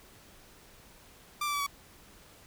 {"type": "tone with pitch steps", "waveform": "sawtooth", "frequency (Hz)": [1183, 1166, 1149.3, 1132.8], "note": ["D6", "D6", "D6", "C#6"], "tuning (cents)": [12, -13, -38, 37], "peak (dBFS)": -26, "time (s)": [1.41, 1.666], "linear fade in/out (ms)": 5, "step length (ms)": 64, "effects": ["pink hiss -56 dBFS RMS until 2.46 s"]}